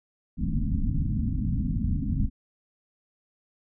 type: low-pass noise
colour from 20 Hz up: pink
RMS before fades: -26 dBFS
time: 0.37-2.3 s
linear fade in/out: 50 ms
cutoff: 280 Hz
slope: 96 dB/octave
effects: none